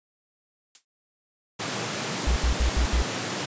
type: noise with exponential decay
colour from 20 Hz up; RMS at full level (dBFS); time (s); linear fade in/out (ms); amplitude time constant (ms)
blue; -39; 0.75-0.85; 1; 20
type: high-pass noise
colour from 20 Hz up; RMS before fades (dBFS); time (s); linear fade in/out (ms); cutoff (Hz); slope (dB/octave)
pink; -30; 1.59-3.46; 10; 110; 48
type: tone bursts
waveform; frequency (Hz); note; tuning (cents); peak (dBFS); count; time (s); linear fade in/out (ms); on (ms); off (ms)
sine; 60.1; B1; -46; -19; 5; 2.27-3.022; 0; 92; 73
effects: resampled to 16000 Hz